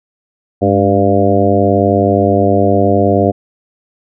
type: harmonic tone with a mistuned harmonic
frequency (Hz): 99.3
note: G2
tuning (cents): +23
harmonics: 1 / 2 / 3 / 4 / 5 / 6 / 7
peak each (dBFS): -16 / -16 / -16 / -16 / -16 / -16 / -16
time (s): 0.61-3.32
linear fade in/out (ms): 20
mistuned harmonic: 2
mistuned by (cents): +77
effects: none